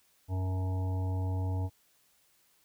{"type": "harmonic tone with a mistuned harmonic", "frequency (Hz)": 93.3, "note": "F#2", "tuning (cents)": 15, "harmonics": [1, 3, 5, 7, 9, 10], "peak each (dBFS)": [-29, -42, -47, -48, -47, -53], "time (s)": [0.28, 1.7], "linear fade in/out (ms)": 50, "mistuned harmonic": 9, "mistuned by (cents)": 15, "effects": ["white hiss -68 dBFS RMS until 2.64 s"]}